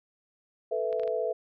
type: chord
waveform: sine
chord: A suspended second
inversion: none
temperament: just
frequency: 440 / 495 / 660 Hz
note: A4 / B4 / E5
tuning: 0 / +4 / +2 cents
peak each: -31 dBFS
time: 0.71-1.33 s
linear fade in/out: 10 ms
type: clicks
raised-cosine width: 0.3 ms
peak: -30 dBFS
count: 4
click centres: 0.928 / 0.997 / 1.034 / 1.077 s
effects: none